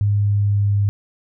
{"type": "tone with pitch glide", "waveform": "sine", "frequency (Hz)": [102.4, 101.34], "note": ["G#2", "G#2"], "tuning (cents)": [-24, -42], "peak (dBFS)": -14, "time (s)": [0.01, 0.89], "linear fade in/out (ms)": 0, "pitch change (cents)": -18, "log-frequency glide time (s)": [0.17, 0.75], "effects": []}